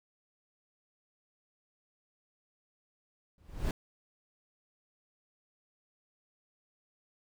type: noise with exponential growth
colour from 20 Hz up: brown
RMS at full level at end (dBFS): -25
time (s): 3.38-3.71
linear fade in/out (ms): 2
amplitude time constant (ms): 71
effects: none